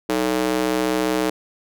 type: tone with high-pass filter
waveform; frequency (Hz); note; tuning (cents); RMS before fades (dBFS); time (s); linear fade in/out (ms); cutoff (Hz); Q
square; 62.7; B1; +27; -21; 0.09-1.3; 5; 350; 1.9
effects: none